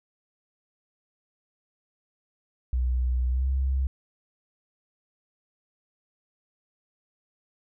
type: tone with pitch glide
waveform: sine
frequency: 62.3 to 66.39 Hz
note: B1 to C2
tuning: +16 to +26 cents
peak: -22 dBFS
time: 2.73-3.87 s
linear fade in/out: 0 ms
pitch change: +110 cents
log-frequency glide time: 3.29-3.48 s
effects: none